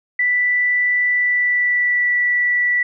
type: tone with pitch glide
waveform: sine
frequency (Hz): 1975.5 to 1958.5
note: B6 to B6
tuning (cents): 0 to -15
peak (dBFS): -14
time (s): 0.19-2.83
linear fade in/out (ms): 5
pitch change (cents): -15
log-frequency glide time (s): 1.1-2.14
effects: none